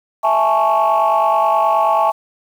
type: chord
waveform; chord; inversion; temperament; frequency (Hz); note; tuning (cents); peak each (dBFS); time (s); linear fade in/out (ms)
sine; A major seventh; second; equal; 659.3 / 830.6 / 880 / 1108.7; E5 / G#5 / A5 / C#6; 0 / 0 / 0 / 0; -16; 0.23-2.12; 20
effects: tanh soft clip ceiling -6 dBFS + 7-bit